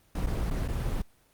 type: noise with dropouts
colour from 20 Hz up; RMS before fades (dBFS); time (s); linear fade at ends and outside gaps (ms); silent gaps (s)
brown; -29; 0.15-1.02; 5; 0.263-0.268 / 0.503-0.508 / 0.679-0.683
effects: pink hiss -64 dBFS RMS until 1.33 s + Opus 24 kbps